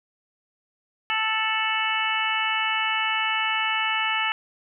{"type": "harmonic tone with a mistuned harmonic", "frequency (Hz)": 440, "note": "A4", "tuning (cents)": 0, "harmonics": [2, 3, 4, 5, 6, 7], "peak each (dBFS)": [-29, -29, -29, -29, -29, -29], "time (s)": [1.1, 4.32], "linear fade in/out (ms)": 0, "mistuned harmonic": 7, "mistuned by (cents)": -69, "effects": []}